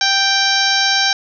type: harmonic tone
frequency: 784 Hz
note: G5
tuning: in tune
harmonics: 1 / 2 / 3 / 4 / 5 / 6 / 7 / 8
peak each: -21 / -18 / -24 / -23 / -19 / -23 / -19 / -26 dBFS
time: 0.01-1.13 s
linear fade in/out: 2 ms
effects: none